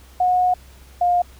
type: tone pair in turn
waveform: sine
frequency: 727 / 708.3 Hz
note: F#5 / F5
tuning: -31 / +24 cents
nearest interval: unison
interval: 45 cents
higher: first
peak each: -14 dBFS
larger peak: neither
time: 0.2-0.54 / 1.01-1.22 s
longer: first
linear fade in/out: 5 ms
effects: added 65 Hz sine -44 dBFS peak until 1.39 s + pink hiss -50 dBFS RMS until 1.39 s